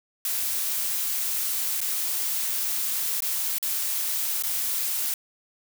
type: noise with dropouts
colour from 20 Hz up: blue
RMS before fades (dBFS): -27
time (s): 0.25-5.14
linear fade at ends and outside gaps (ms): 1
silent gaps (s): 1.805-1.814 / 3.205-3.222 / 3.584-3.627 / 4.424-4.436
effects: none